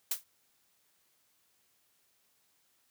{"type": "noise with exponential decay", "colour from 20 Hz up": "blue", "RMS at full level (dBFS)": -27, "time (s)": [0.11, 0.24], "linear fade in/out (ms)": 5, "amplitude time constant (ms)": 27, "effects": ["white hiss -72 dBFS RMS until 2.9 s", "high-pass 60 Hz 12 dB/octave"]}